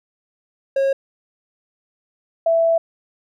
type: tone pair in turn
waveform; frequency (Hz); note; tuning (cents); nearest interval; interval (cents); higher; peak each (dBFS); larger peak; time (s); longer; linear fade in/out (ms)
triangle / sine; 544 / 662; C#5 / E5; -33 / +7; minor third; 340; second; -13; neither; 0.76-0.93 / 2.46-2.78; second; 5
effects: none